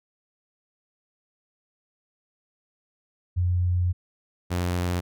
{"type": "tone pair in turn", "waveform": ["sine", "sawtooth"], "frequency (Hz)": [89.2, 88.69], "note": ["F2", "F2"], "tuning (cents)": [37, 27], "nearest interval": "unison", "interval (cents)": 10, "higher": "first", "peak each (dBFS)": -20, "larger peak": "neither", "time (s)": [[3.36, 3.93], [4.5, 5.01]], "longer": "first", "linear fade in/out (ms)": 20, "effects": []}